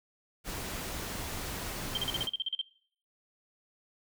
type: noise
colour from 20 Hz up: pink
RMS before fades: -38 dBFS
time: 0.44-2.29 s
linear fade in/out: 50 ms
type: tone bursts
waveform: sine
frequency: 3151 Hz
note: G7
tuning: 8 cents sharp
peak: -28 dBFS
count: 11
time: 1.95-2.614 s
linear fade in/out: 2 ms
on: 24 ms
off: 40 ms
effects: noise-tail reverb RT60 0.5 s tail -18 dB re dry